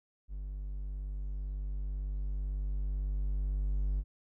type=tone with level ramp; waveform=triangle; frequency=49 Hz; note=G1; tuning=in tune; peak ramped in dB=-35 to -26 dBFS; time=0.28-4.04 s; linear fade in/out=50 ms; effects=none